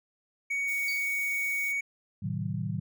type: tone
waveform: triangle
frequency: 2239 Hz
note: C#7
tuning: 17 cents sharp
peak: -26 dBFS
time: 0.5-1.81 s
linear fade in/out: 10 ms
type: noise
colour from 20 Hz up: violet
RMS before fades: -42 dBFS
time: 0.67-1.73 s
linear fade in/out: 20 ms
type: tone with exponential decay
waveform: sine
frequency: 4600 Hz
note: D8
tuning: 37 cents flat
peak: -33 dBFS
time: 0.88-1.12 s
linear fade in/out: 2 ms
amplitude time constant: 52 ms
type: chord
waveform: sine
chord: A diminished seventh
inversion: none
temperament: equal with one note detuned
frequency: 110 / 130.81 / 155.56 / 188.99 Hz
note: A2 / C3 / Eb3 / Gb3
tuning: 0 / 0 / 0 / +37 cents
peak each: -34 / -38 / -34 / -35 dBFS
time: 2.22-2.8 s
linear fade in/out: 10 ms
effects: none